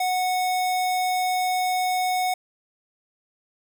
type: tone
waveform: square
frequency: 736 Hz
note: F#5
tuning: 9 cents flat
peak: -22 dBFS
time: 0-2.34 s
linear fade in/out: 5 ms
effects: none